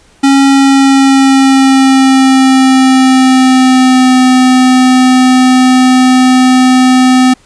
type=tone with pitch glide; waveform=square; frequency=274 to 255.7 Hz; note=C#4 to C4; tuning=-20 to -40 cents; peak=-4 dBFS; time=0.23-7.34 s; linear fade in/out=10 ms; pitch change=-120 cents; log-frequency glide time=0.45-4.18 s; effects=pink hiss -45 dBFS RMS until 7.45 s + resampled to 22050 Hz